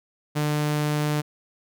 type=tone; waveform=sawtooth; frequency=149.5 Hz; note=D3; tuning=31 cents sharp; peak=-18 dBFS; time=0.35-1.22 s; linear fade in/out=20 ms; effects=none